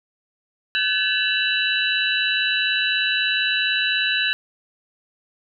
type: tone cluster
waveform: sine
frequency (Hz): 1530 / 1713 / 2682 / 2966 / 3930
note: G6 / A6 / E7 / F#7 / B7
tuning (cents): -42 / -47 / +29 / +4 / -9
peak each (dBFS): -25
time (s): 0.75-4.33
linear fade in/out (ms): 0
effects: none